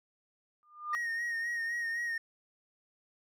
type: tone with exponential growth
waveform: sine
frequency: 1207 Hz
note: D6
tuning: 47 cents sharp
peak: -27 dBFS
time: 0.63-0.95 s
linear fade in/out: 0 ms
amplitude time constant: 69 ms
type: tone with vibrato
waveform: triangle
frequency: 1864.7 Hz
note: A#6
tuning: in tune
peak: -30 dBFS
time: 0.93-2.18 s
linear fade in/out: 5 ms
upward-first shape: sine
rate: 3.9 Hz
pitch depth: 36 cents each way
effects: tanh soft clip ceiling -22 dBFS